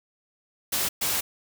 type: noise bursts at uneven times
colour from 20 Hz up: white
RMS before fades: -26 dBFS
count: 2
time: 0.72-0.89 / 1.01-1.21 s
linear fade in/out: 10 ms
effects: none